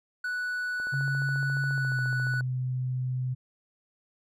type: tone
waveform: triangle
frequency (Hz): 1480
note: F#6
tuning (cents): 0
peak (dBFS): -27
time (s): 0.24-2.41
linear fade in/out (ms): 5
type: click train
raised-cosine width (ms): 1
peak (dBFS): -32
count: 24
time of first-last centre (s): 0.8-2.408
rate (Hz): 14.3
type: tone with pitch glide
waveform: sine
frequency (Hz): 137.5 to 127.55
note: C#3 to C3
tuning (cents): -14 to -44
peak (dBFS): -27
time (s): 0.92-3.35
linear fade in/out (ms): 20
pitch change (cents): -130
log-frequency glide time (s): 1.72-2
effects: none